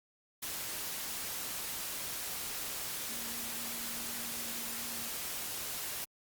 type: tone in noise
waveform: sine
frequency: 233.1 Hz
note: A#3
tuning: in tune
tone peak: -50 dBFS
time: 3.09-5.09 s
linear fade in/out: 10 ms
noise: white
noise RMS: -39 dBFS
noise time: 0.42-6.05 s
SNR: -14 dB
effects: Opus 48 kbps